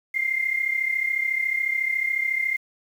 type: tone pair together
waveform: sine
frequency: 2078 / 2112 Hz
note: C7 / C7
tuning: -12 / +16 cents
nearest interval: unison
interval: 28 cents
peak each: -27 / -23 dBFS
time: 0.14-2.57 s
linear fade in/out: 10 ms
effects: 8-bit

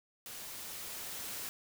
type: noise with level ramp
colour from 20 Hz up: white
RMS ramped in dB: -46 to -41 dBFS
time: 0.26-1.49 s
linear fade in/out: 0 ms
effects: none

